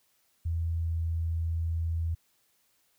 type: tone with pitch glide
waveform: sine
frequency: 83 to 82.47 Hz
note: E2 to E2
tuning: +12 to +1 cents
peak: -27 dBFS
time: 0.45-2.15 s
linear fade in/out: 10 ms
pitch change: -11 cents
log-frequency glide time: 0.78-0.91 s
effects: white hiss -70 dBFS RMS until 2.98 s